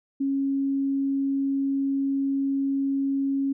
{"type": "tone", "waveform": "sine", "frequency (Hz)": 274.3, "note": "C#4", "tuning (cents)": -18, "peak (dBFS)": -22, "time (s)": [0.2, 3.53], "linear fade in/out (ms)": 10, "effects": []}